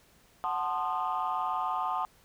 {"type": "chord", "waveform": "sine", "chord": "F# diminished seventh", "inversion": "none", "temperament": "equal with one note detuned", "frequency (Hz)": [740, 880, 1046.5, 1227.4], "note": ["F#5", "A5", "C6", "Eb6"], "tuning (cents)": [0, 0, 0, -24], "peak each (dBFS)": -33, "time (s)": [0.44, 2.05], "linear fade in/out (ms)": 0, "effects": ["tanh soft clip ceiling -22 dBFS", "pink hiss -62 dBFS RMS until 2.24 s"]}